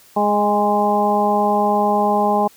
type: harmonic tone with a mistuned harmonic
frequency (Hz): 207.7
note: G#3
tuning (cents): 0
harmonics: 1 / 2 / 3 / 4 / 5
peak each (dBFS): -21 / -22 / -21 / -17 / -23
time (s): 0.16-2.48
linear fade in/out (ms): 10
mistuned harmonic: 4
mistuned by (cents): -19
effects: white hiss -49 dBFS RMS until 2.56 s